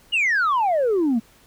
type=exponential sweep; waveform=sine; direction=down; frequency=2960 to 215.4 Hz; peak=-15 dBFS; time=0.12-1.2 s; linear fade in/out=20 ms; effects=tanh soft clip ceiling -15 dBFS + pink hiss -54 dBFS RMS until 1.46 s